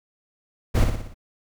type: noise with echo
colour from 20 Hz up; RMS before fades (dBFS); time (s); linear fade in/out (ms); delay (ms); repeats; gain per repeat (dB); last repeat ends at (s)
brown; -17; 0.74-0.85; 20; 59; 5; -5; 1.145
effects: none